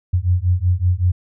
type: beating tone pair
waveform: sine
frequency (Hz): 87.31 / 92.61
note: F2 / F#2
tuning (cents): 0 / +2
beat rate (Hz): 5.3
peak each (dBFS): -17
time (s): 0.13-1.12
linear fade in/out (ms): 10
effects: none